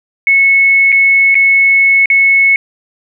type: tone with dropouts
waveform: sine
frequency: 2198 Hz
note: C#7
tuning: 15 cents flat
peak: -5 dBFS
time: 0.27-2.56 s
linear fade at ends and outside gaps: 1 ms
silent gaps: 0.92-0.925 / 1.345-1.353 / 2.058-2.101 s
effects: none